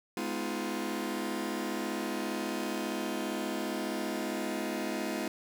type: chord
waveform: sawtooth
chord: F half-diminished seventh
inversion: first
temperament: just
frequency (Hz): 209.5 / 251.4 / 314.3 / 349.2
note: Ab3 / Cb4 / Eb4 / F4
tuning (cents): +15 / +31 / +18 / 0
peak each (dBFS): -34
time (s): 0.17-5.28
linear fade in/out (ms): 2
effects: none